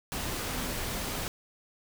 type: tone in noise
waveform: sine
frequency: 250.1 Hz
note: B3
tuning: 22 cents sharp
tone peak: -40 dBFS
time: 0.49-0.72 s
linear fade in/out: 0 ms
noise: pink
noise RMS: -34 dBFS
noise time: 0.12-1.28 s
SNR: -9 dB
effects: none